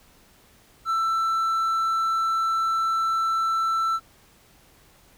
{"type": "tone", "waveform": "triangle", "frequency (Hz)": 1332, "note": "E6", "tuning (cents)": 18, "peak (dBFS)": -19, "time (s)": [0.85, 4], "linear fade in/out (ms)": 50, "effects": ["pink hiss -56 dBFS RMS until 5.17 s"]}